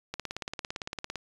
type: click train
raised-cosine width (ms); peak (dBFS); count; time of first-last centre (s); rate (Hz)
0.2; -17; 19; 0.14-1.157; 17.7
effects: resampled to 24000 Hz